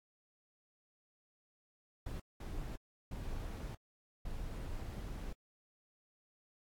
brown noise bursts at uneven times, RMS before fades -42 dBFS, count 4, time 2.06-2.2 / 2.4-2.76 / 3.11-3.75 / 4.25-5.33 s, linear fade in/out 5 ms, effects AAC 64 kbps

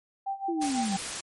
sine tone with tremolo, 784 Hz, G5, in tune, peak -27 dBFS, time 0.26-0.97 s, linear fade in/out 10 ms, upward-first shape sine, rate 6 Hz, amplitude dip 85%
sine linear sweep, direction down, 349.2 to 181.4 Hz, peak -27 dBFS, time 0.48-0.97 s, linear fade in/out 10 ms
white noise, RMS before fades -34 dBFS, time 0.61-1.21 s, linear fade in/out 10 ms
effects MP3 48 kbps

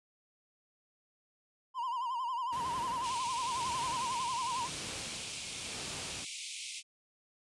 triangle tone with vibrato, 987.8 Hz, B5, in tune, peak -31 dBFS, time 1.74-4.69 s, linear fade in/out 50 ms, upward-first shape sine, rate 11 Hz, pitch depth 110 cents each way
pink noise with tremolo, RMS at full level -43 dBFS, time 2.52-6.25 s, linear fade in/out 10 ms, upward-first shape sine, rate 0.95 Hz, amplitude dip 60%
pink band-pass noise, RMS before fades -43 dBFS, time 3.01-6.83 s, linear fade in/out 50 ms, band 2200 to 10000 Hz, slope 96 dB/octave
effects high-pass 80 Hz 12 dB/octave + resampled to 24000 Hz

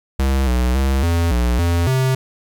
square tone with pitch steps, 67 / 61.9 / 67.1 / 84.6 / 60.1 / 85.5 / 130.9 Hz, C2 / B1 / C2 / E2 / B1 / F2 / C3, +42 / +5 / +44 / +45 / -46 / -36 / +1 cents, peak -15 dBFS, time 0.19-2.15 s, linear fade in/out 5 ms, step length 280 ms, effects 9-bit

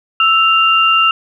sine tone pair together, 1318.5 / 2788 Hz, E6 / F7, 0 / -4 cents, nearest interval octave + minor second, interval 1296 cents, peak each -11 dBFS, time 0.2-1.11 s, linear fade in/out 2 ms, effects none

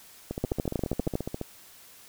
two click trains, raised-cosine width 2 ms, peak -13 / -18 dBFS, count 10 / 17, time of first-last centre 0.44-1.154 / 0.31-1.413 s, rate 12.6 / 14.5 Hz, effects white hiss -52 dBFS RMS until 2.08 s

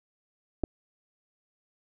clicks, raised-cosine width 2 ms, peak -16 dBFS, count 2, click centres 0.636 / 0.639 s, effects none

